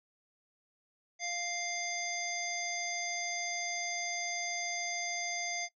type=harmonic tone; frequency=698.5 Hz; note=F5; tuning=in tune; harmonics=1 / 3 / 5 / 7 / 9; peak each=-41 / -38 / -48 / -43 / -39 dBFS; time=1.19-5.69 s; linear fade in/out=50 ms; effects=noise-tail reverb RT60 0.1 s tail -18 dB re dry